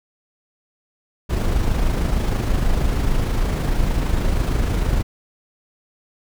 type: noise with amplitude modulation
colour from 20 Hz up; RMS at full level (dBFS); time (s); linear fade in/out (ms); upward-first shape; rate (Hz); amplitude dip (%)
brown; -17; 1.29-5.03; 20; sine; 26.4; 40
effects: none